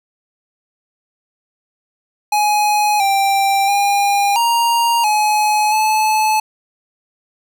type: tone with pitch steps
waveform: square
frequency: 838 / 787 / 806 / 936 / 847 / 864 Hz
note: G#5 / G5 / G5 / A#5 / G#5 / A5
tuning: +15 / +7 / +48 / +7 / +34 / -32 cents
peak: -13 dBFS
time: 2.32-6.4 s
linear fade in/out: 5 ms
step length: 680 ms
effects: none